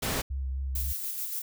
pink noise, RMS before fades -30 dBFS, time 0.02-0.22 s, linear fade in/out 10 ms
sine tone with vibrato, 66.6 Hz, C2, 31 cents sharp, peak -29 dBFS, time 0.3-0.93 s, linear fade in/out 10 ms, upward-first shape sine, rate 3.9 Hz, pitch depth 27 cents each way
violet noise with tremolo, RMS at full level -33 dBFS, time 0.75-1.42 s, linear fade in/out 5 ms, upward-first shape square, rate 7 Hz, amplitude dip 30%
effects none

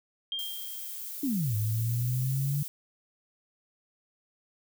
sine tone with exponential decay, 3200 Hz, G7, 35 cents sharp, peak -29 dBFS, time 0.32-1.15 s, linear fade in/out 1 ms, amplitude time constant 180 ms
violet noise, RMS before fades -39 dBFS, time 0.39-2.68 s, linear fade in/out 0 ms
sine exponential two-way sweep, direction down then up, 298.9 to 104.7 to 146.5 Hz, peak -26 dBFS, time 1.23-2.63 s, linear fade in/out 5 ms, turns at 1.55 s
effects none

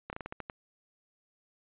slowing click train, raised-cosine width 0.5 ms, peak -23 dBFS, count 8, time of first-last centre 0.1-0.498 s, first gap 29 ms, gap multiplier 1.22, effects resampled to 8000 Hz

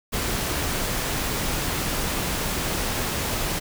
pink noise, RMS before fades -26 dBFS, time 0.12-3.6 s, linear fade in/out 20 ms, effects none

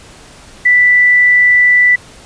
sine tone, 1975.5 Hz, B6, in tune, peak -5 dBFS, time 0.65-1.96 s, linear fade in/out 10 ms, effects pink hiss -38 dBFS RMS until 2.25 s + resampled to 22050 Hz

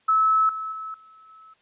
sine tone with level steps, 1300 Hz, E6, 24 cents flat, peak -16 / -28 / -31 / -48 / -46 dBFS, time 0.08-1.54 s, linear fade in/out 10 ms, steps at 0.49 / 0.72 / 0.94 / 1.29 s, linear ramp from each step 2 ms, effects white hiss -63 dBFS RMS until 1.61 s + resampled to 8000 Hz

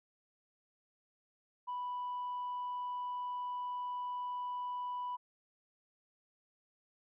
sine tone, 987.8 Hz, B5, in tune, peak -35 dBFS, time 1.67-5.17 s, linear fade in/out 20 ms, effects tanh soft clip ceiling -34 dBFS

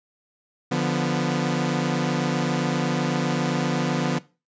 sawtooth chord, B diminished, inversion first, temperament equal, 146.83 / 174.61 / 246.9 Hz, D3 / F3 / B3, 0 / 0 / 0 cents, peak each -22 dBFS, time 0.71-4.19 s, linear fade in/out 10 ms, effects noise-tail reverb RT60 0.3 s tail -19 dB re dry + resampled to 16000 Hz

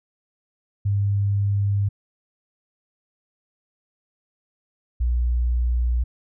sine tone pair in turn, 100.6 / 60.18 Hz, G2 / B1, +45 / -44 cents, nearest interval major sixth, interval 889 cents, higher first, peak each -18 / -18 dBFS, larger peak neither, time 0.85-1.89 / 5-6.04 s, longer neither, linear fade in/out 10 ms, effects none

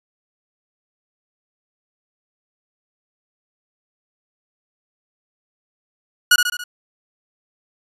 sawtooth tone with echo, 1455 Hz, F#6, 29 cents flat, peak -5 dBFS, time 6.31-6.36 s, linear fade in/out 5 ms, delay 70 ms, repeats 4, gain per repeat -5 dB, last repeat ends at 6.64 s, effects resampled to 32000 Hz

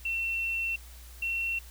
sine tone pair in turn, 2705 / 2718 Hz, E7 / F7, +44 / -48 cents, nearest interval unison, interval 8 cents, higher second, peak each -28 dBFS, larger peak neither, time 0.05-0.76 / 1.22-1.59 s, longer first, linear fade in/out 5 ms, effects added 60 Hz sine -46 dBFS peak until 1.7 s + white hiss -53 dBFS RMS until 1.7 s

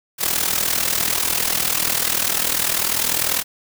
white noise with amplitude modulation, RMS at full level -17 dBFS, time 0.18-3.44 s, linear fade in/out 50 ms, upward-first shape sine, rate 40.2 Hz, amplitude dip 75%, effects none

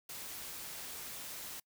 white noise, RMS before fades -45 dBFS, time 0.09-1.6 s, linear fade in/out 5 ms, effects noise-tail reverb RT60 0.1 s tail -26 dB re dry

